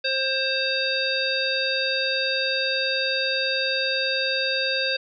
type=harmonic tone with a mistuned harmonic; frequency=530 Hz; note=C5; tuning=22 cents sharp; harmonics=1 / 3 / 5 / 7 / 9; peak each=-28 / -28 / -28 / -28 / -28 dBFS; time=0.04-4.97 s; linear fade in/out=10 ms; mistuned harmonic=9; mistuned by=-41 cents; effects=none